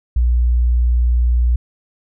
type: tone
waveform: sine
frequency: 60 Hz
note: B1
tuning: 49 cents flat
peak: -11 dBFS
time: 0.16-1.56 s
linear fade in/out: 5 ms
effects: none